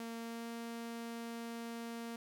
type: tone with pitch glide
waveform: sawtooth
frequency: 230 to 232.1 Hz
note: A#3 to A#3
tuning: -23 to -7 cents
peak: -38 dBFS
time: 0-2.16 s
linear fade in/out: 2 ms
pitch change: +16 cents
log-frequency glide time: 0.17-0.48 s
effects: none